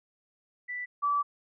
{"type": "tone pair in turn", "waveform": "sine", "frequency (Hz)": [1975.5, 1154.8], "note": ["B6", "D6"], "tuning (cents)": [0, -30], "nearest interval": "major sixth", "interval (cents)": 930, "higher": "first", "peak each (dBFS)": [-33, -24], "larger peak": "second", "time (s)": [[0.68, 0.86], [1.02, 1.23]], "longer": "second", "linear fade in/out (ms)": 20, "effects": []}